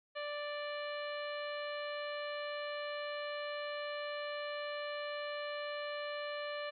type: harmonic tone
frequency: 587.3 Hz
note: D5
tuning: in tune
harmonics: 1 / 2 / 3 / 4 / 5 / 6 / 7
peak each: -40 / -46 / -46 / -50 / -50 / -57 / -53 dBFS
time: 0.15-6.71 s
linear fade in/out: 20 ms
effects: none